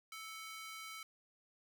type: ring-modulated tone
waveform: sawtooth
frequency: 1773 Hz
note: A6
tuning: 13 cents sharp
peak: -40 dBFS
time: 0.12-1.03 s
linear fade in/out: 2 ms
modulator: 461 Hz
effects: none